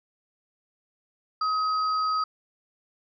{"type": "tone pair together", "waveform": "sine", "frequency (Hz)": [1267, 4731], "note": ["D#6", "D8"], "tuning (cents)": [31, 12], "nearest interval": "octave + major seventh", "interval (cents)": 2281, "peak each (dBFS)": [-23, -35], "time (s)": [1.41, 2.24], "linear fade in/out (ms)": 5, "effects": []}